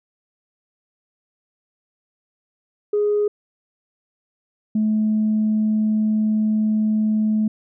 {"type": "tone pair in turn", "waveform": "sine", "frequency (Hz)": [415.3, 215.6], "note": ["G#4", "A3"], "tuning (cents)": [0, -35], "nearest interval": "major seventh", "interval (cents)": 1135, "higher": "first", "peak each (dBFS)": -15, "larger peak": "neither", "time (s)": [[2.93, 3.28], [4.75, 7.48]], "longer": "second", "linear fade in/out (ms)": 5, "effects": ["tanh soft clip ceiling -12 dBFS"]}